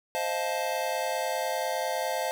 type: chord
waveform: square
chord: F dominant seventh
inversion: second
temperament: just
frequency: 523.8 / 628.6 / 698.5 / 873.1 Hz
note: C5 / Eb5 / F5 / A5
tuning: +2 / +18 / 0 / -14 cents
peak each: -34 dBFS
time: 0.15-2.31 s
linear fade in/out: 0 ms
effects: none